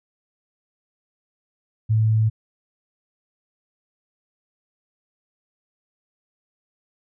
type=tone; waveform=sine; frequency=109.9 Hz; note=A2; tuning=2 cents flat; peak=-15 dBFS; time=1.89-2.3 s; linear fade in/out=20 ms; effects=none